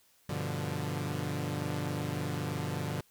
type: chord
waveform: sawtooth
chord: G dominant seventh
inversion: none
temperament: equal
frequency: 98 / 123.47 / 146.83 / 174.61 Hz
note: G2 / B2 / D3 / F3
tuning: 0 / 0 / 0 / 0 cents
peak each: -35 / -35 / -32 / -36 dBFS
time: 0.29-3.01 s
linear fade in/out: 5 ms
effects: white hiss -66 dBFS RMS until 3.1 s